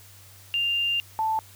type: tone pair in turn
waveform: sine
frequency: 2794 / 880.1 Hz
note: F7 / A5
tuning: 0 / 0 cents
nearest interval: octave + minor sixth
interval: 2000 cents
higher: first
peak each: -22 dBFS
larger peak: neither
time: 0.54-1 / 1.19-1.39 s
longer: first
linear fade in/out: 0 ms
effects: added 97 Hz sine -51 dBFS peak until 1.55 s + white hiss -51 dBFS RMS until 1.55 s